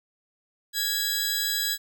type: tone pair together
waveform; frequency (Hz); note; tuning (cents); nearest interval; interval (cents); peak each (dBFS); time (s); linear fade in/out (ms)
15% pulse; 1661.2 / 3951; G#6 / B7; 0 / 0; octave + minor third; 1500; -23 / -19; 0.73-1.78; 50
effects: none